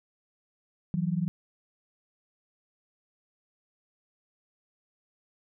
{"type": "tone pair together", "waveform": "sine", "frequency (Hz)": [164.46, 185], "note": ["E3", "F#3"], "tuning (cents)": [-4, 0], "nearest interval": "major second", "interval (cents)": 204, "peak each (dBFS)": [-28, -29], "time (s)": [0.94, 1.28], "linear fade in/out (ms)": 0, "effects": []}